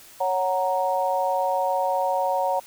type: chord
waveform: sine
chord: F# major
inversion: second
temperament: equal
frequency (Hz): 554.4 / 740 / 932.3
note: C#5 / F#5 / A#5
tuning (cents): 0 / 0 / 0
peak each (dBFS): -25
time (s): 0.2-2.6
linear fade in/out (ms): 10
effects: white hiss -48 dBFS RMS until 2.66 s